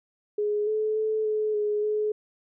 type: tone with pitch steps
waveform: sine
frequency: 417.5 / 431.3 / 434.9 / 428.7 / 418.7 / 424.7 Hz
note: G#4 / A4 / A4 / A4 / G#4 / G#4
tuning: +9 / -35 / -20 / -45 / +14 / +39 cents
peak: -23 dBFS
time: 0.38-2.12 s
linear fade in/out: 5 ms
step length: 290 ms
effects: none